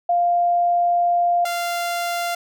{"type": "tone pair in turn", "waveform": ["sine", "sawtooth"], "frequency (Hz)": [698.5, 693.7], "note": ["F5", "F5"], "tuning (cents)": [0, -12], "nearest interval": "unison", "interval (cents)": 12, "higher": "first", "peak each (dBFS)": [-15, -18], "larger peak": "first", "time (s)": [[0.09, 1.45], [1.45, 2.35]], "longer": "first", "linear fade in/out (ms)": 5, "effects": []}